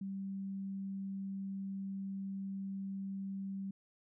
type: tone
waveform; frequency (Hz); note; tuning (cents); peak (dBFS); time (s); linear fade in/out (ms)
sine; 194.7; G3; -12; -38; 0.01-3.71; 5
effects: none